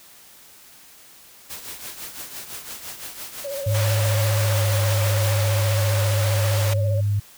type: noise with tremolo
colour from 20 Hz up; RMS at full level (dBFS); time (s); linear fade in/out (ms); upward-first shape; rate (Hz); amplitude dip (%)
white; -33; 1.49-5.33; 20; triangle; 5.9; 70
type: tone with vibrato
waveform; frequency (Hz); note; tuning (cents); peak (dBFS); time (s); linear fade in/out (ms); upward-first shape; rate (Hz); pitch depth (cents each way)
sine; 558; C#5; +11; -27; 3.44-7.01; 10; sine; 15; 54
type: tone with pitch glide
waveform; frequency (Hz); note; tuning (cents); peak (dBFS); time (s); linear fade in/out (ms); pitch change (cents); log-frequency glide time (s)
sine; 104.1 to 102.19; G#2 to G#2; +5 to -27; -18; 3.66-7.2; 10; -32; 4.45-4.56
type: high-pass noise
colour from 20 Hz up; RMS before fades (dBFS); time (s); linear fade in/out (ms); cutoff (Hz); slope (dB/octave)
pink; -29; 3.74-6.74; 10; 610; 12
effects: white hiss -48 dBFS RMS until 7.37 s